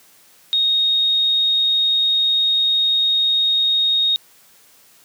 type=tone; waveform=sine; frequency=3729 Hz; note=A#7; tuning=in tune; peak=-14 dBFS; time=0.53-4.16 s; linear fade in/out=0 ms; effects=white hiss -51 dBFS RMS until 5.04 s + high-pass 100 Hz 12 dB/octave